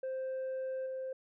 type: tone with level steps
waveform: sine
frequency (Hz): 523.3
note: C5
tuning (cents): 0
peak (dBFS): -32 / -35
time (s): 0.03-1.13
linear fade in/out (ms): 5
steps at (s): 0.86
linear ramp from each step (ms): 5
effects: tanh soft clip ceiling -34 dBFS